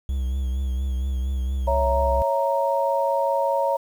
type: tone with vibrato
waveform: triangle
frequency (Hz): 65.41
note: C2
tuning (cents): 0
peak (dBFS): -20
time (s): 0.09-2.22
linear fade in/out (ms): 0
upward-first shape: triangle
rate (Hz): 4.3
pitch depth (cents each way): 66
type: chord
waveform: sine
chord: A# diminished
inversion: first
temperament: equal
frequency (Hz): 554.4 / 659.3 / 932.3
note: C#5 / E5 / A#5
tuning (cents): 0 / 0 / 0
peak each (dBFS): -22 / -27 / -23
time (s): 1.67-3.77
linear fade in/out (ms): 10
effects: 8-bit

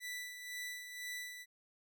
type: tone with tremolo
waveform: sawtooth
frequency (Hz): 1976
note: B6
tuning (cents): 0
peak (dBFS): -37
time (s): 0-1.46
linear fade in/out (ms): 50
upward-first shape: sine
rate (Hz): 2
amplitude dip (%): 55
effects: none

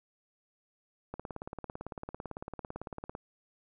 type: click train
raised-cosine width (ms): 1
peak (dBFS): -25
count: 37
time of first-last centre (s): 1.14-3.151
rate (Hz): 17.9
effects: none

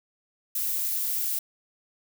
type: noise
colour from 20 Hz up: violet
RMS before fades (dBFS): -28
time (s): 0.55-1.39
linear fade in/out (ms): 5
effects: none

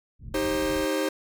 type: low-pass noise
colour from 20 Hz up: pink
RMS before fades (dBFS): -39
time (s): 0.19-0.87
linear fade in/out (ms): 50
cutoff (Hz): 200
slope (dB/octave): 24
type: chord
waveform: 45% pulse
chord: C minor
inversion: first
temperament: equal with one note detuned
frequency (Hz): 311.1 / 392 / 533.3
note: Eb4 / G4 / C5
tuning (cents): 0 / 0 / +33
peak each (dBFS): -28 / -30 / -28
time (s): 0.34-1.09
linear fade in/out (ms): 5
effects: none

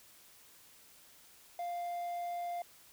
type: tone with quantisation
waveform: triangle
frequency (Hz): 698.5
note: F5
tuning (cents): 0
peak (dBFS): -34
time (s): 1.59-2.62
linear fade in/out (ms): 2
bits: 10
effects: white hiss -60 dBFS RMS until 2.92 s

